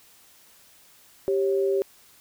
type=tone pair together; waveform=sine; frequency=392 / 546.4 Hz; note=G4 / C#5; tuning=0 / -25 cents; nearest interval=tritone; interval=575 cents; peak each=-21 / -28 dBFS; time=1.28-1.82 s; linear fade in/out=0 ms; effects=white hiss -55 dBFS RMS until 2.2 s